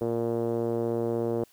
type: tone with low-pass filter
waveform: 5% pulse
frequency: 116.54 Hz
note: A#2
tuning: in tune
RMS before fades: -28 dBFS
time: 0.01-1.44 s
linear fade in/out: 5 ms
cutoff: 440 Hz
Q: 2.4
effects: white hiss -61 dBFS RMS until 1.52 s